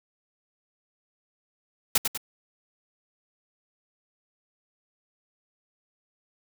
white noise with echo, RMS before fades -20 dBFS, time 1.95-1.98 s, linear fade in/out 5 ms, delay 98 ms, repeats 2, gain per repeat -6 dB, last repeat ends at 2.176 s, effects none

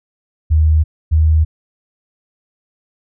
sine tone pair in turn, 78 / 78.59 Hz, D#2 / D#2, +5 / +18 cents, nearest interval unison, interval 13 cents, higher second, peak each -8 dBFS, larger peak neither, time 0.5-0.84 / 1.11-1.45 s, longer neither, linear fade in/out 20 ms, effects none

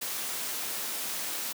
white noise, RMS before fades -34 dBFS, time 0.01-1.53 s, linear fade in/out 10 ms, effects high-pass 200 Hz 12 dB/octave

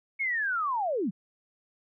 sine linear sweep, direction down, 2222 to 155.56 Hz, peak -26 dBFS, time 0.19-1.11 s, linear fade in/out 20 ms, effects none

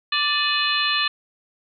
harmonic tone with a mistuned harmonic, 587.3 Hz, D5, in tune, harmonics 2 / 3 / 4 / 5 / 6 / 7, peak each -26 / -26 / -26 / -26 / -26 / -26 dBFS, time 0.12-1.08 s, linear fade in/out 5 ms, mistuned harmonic 4, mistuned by +120 cents, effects none

